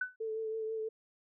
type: tone with exponential decay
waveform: sine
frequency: 1500 Hz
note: F#6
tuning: 23 cents sharp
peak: -28 dBFS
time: 0.01-0.16 s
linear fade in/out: 5 ms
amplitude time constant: 32 ms
type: tone with vibrato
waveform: sine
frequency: 441.4 Hz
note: A4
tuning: 5 cents sharp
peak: -34 dBFS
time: 0.2-0.89 s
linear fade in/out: 10 ms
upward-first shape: triangle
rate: 6.1 Hz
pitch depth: 27 cents each way
effects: none